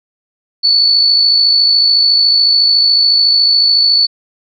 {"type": "tone with amplitude modulation", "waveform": "sine", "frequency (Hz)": 4456, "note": "C#8", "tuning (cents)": 8, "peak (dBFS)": -5, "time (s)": [0.63, 4.07], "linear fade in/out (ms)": 20, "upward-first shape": "sine", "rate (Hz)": 53.9, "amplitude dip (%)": 40, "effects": []}